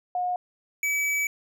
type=tone pair in turn; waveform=sine / square; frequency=721 / 2289 Hz; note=F#5 / D7; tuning=-45 / -45 cents; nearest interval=octave + minor sixth; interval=2000 cents; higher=second; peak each=-24 dBFS; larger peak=neither; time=0.15-0.36 / 0.83-1.27 s; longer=second; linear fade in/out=2 ms; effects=none